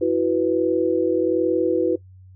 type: chord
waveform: sine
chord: E suspended second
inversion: none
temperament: just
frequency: 329.6 / 370.8 / 494.4 Hz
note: E4 / F#4 / B4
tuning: 0 / +4 / +2 cents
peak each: -21 dBFS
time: 0.01-1.96 s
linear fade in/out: 10 ms
effects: noise-tail reverb RT60 0.1 s tail -18 dB re dry + added 93 Hz sine -43 dBFS peak until 2.35 s